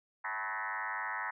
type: tone with frequency modulation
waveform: sine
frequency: 1396.9 Hz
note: F6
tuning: in tune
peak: -34 dBFS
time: 0.24-1.31 s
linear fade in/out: 10 ms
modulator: 104 Hz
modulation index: 5.5
effects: none